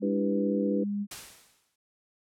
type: tone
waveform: sine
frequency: 203.7 Hz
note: G#3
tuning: 33 cents flat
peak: -28 dBFS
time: 0-1.07 s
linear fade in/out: 50 ms
type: chord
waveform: sine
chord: E minor seventh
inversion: third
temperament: equal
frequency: 293.7 / 329.6 / 392 / 493.9 Hz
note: D4 / E4 / G4 / B4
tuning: 0 / 0 / 0 / 0 cents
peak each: -30 / -35 / -34 / -31 dBFS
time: 0.02-0.84 s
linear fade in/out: 10 ms
type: noise with exponential decay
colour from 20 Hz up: white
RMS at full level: -37 dBFS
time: 1.11-1.76 s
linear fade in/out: 5 ms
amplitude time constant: 140 ms
effects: low-pass 11000 Hz 12 dB/octave